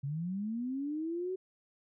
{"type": "linear sweep", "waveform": "sine", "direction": "up", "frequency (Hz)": [133.3, 380], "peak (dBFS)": -33, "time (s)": [0.03, 1.36], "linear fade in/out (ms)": 10, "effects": []}